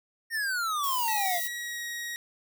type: exponential sweep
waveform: square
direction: down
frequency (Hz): 1864.7 to 670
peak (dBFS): -28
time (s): 0.3-1.41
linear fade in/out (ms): 50
type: noise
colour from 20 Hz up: violet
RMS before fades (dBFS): -33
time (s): 0.83-1.48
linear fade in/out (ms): 10
type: tone with pitch glide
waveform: sawtooth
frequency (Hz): 1918 to 1892.7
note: A#6 to A#6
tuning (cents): +49 to +26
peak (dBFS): -30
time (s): 1.08-2.16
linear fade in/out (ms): 0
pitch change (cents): -23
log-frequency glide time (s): 1.49-1.85
effects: none